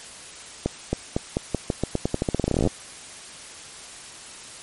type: accelerating click train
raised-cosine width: 2 ms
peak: -8 dBFS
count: 26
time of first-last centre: 0.66-2.673 s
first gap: 270 ms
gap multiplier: 0.87
effects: white hiss -41 dBFS RMS until 4.62 s + MP3 48 kbps